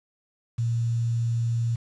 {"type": "tone with quantisation", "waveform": "sine", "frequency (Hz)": 116.7, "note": "A#2", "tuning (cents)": 2, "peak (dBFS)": -22, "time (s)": [0.58, 1.76], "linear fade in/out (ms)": 10, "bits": 8, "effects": ["resampled to 22050 Hz"]}